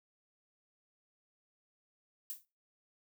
violet noise with exponential decay, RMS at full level -37 dBFS, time 2.3-2.45 s, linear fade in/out 0 ms, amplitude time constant 32 ms, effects noise-tail reverb RT60 0.3 s tail -22 dB re dry

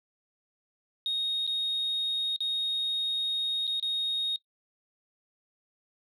sine tone with dropouts, 3729 Hz, A#7, in tune, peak -25 dBFS, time 1.06-4.36 s, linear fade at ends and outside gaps 1 ms, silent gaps 1.466-1.475 / 2.362-2.405 / 3.669-3.676 / 3.798-3.826 s, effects noise-tail reverb RT60 0.1 s tail -22 dB re dry + tanh soft clip ceiling -24 dBFS

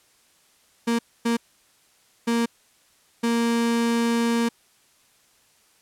35% pulse tone bursts at uneven times, 233.1 Hz, A#3, in tune, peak -18 dBFS, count 4, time 0.87-0.99 / 1.25-1.37 / 2.27-2.46 / 3.23-4.49 s, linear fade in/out 10 ms, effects white hiss -60 dBFS RMS until 5.81 s + low-pass 11000 Hz 12 dB/octave

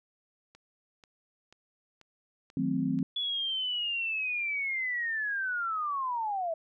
click train, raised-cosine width 0.2 ms, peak -36 dBFS, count 6, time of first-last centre 0.55-2.989 s, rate 2.05 Hz
sine chord, D# diminished seventh, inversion none, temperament equal with one note detuned, 158.1 / 185 / 220 / 261.6 Hz, D#3 / F#3 / A3 / C4, +28 / 0 / 0 / 0 cents, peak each -34 / -33 / -35 / -29 dBFS, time 2.57-3.03 s, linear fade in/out 2 ms
sine linear sweep, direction down, 3424 to 635 Hz, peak -29 dBFS, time 3.16-6.54 s, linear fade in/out 5 ms
effects none

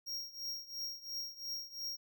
square tone with tremolo, 5588 Hz, F8, in tune, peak -37 dBFS, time 0.06-1.97 s, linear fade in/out 20 ms, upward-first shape triangle, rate 2.9 Hz, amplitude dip 90%, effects none

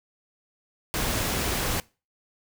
pink noise, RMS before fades -27 dBFS, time 0.94-1.8 s, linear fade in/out 0 ms, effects noise-tail reverb RT60 0.3 s tail -22 dB re dry

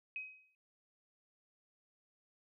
sine tone with exponential decay, 2530 Hz, D#7, 28 cents sharp, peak -37 dBFS, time 0.16-0.55 s, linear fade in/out 1 ms, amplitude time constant 84 ms, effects none

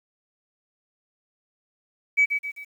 sine tone with echo, 2283 Hz, D7, 50 cents flat, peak -14 dBFS, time 2.17-2.26 s, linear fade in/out 20 ms, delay 130 ms, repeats 3, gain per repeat -7 dB, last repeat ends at 2.65 s, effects tanh soft clip ceiling -10 dBFS + 9-bit

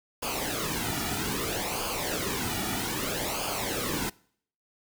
pink noise with flanger, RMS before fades -31 dBFS, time 0.22-4.1 s, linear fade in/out 10 ms, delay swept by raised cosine 0.52 to 1.92 ms, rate 0.62 Hz, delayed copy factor -0.7, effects noise-tail reverb RT60 0.6 s tail -24 dB re dry

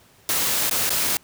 white noise with dropouts, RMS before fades -22 dBFS, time 0.29-1.17 s, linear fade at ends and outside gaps 1 ms, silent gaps 0.696-0.711 / 0.894-0.904 s, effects pink hiss -54 dBFS RMS until 1.23 s + high-pass 60 Hz 12 dB/octave

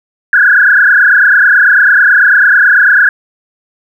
sine tone with frequency modulation, 1570 Hz, G6, 2 cents sharp, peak -3 dBFS, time 0.33-3.09 s, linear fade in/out 2 ms, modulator 29.1 Hz, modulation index 4.5, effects 7-bit

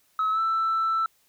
sine tone with pitch glide, 1286 to 1326.7 Hz, E6 to E6, -43 to +11 cents, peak -20 dBFS, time 0.19-1.06 s, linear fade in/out 2 ms, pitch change +54 cents, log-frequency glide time 0.31-0.4 s, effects tanh soft clip ceiling -19 dBFS + white hiss -65 dBFS RMS until 1.28 s

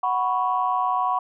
sine chord, F# suspended fourth, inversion none, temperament equal, 740 / 987.8 / 1108.7 Hz, F#5 / B5 / C#6, 0 / 0 / 0 cents, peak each -24 dBFS, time 0.03-1.19 s, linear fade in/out 5 ms, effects tanh soft clip ceiling -10 dBFS

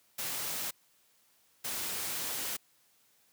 white noise bursts at uneven times, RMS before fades -36 dBFS, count 2, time 0.18-0.71 / 1.64-2.57 s, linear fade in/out 10 ms, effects white hiss -68 dBFS RMS until 3.32 s + high-pass 80 Hz 12 dB/octave

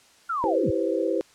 sine linear sweep, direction down, 1425 to 55.1 Hz, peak -24 dBFS, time 0.29-0.71 s, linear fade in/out 10 ms
sine chord, C major seventh, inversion first, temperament equal with one note detuned, 329.6 / 392 / 493.9 / 530.9 Hz, E4 / G4 / B4 / C5, 0 / 0 / 0 / +25 cents, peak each -27 / -28 / -28 / -28 dBFS, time 0.44-1.21 s, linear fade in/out 0 ms
effects white hiss -56 dBFS RMS until 1.34 s + low-pass 8000 Hz 12 dB/octave

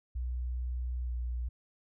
sine tone with pitch glide, 61.74 to 60.54 Hz, B1 to B1, 0 to -34 cents, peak -31 dBFS, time 0.15-1.49 s, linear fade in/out 10 ms, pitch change -34 cents, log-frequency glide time 1.05-1.11 s, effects tanh soft clip ceiling -27 dBFS

